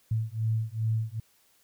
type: beating tone pair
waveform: sine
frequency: 110 / 112.5 Hz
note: A2 / A2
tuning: 0 / +39 cents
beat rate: 2.5 Hz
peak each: -29 dBFS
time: 0.11-1.2 s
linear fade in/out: 5 ms
effects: white hiss -65 dBFS RMS until 1.63 s